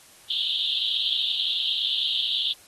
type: band-pass noise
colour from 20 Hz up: white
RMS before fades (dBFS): -26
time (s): 0.3-2.53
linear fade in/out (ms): 5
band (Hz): 3000 to 3900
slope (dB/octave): 96
effects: white hiss -52 dBFS RMS until 2.67 s + AAC 32 kbps